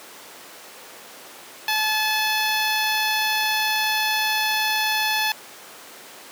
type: tone with notch filter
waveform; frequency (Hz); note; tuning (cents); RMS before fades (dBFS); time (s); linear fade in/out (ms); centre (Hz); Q
10% pulse; 863; A5; -34; -22; 1.68-5.32; 2; 7700; 1.7
effects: pink hiss -41 dBFS RMS until 6.31 s + high-pass 400 Hz 12 dB/octave